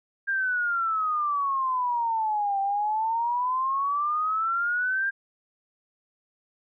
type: exponential two-way sweep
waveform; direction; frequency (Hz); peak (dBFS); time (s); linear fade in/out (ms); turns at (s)
sine; down then up; 1608 to 782 to 1608; -23; 0.27-5.11; 20; 2.6
effects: none